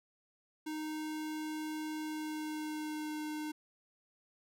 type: tone with pitch glide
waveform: square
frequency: 309.4 to 305 Hz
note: D#4 to D#4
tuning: -10 to -34 cents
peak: -38 dBFS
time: 0.66-3.52 s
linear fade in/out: 10 ms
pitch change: -24 cents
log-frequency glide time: 2.01-3.21 s
effects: none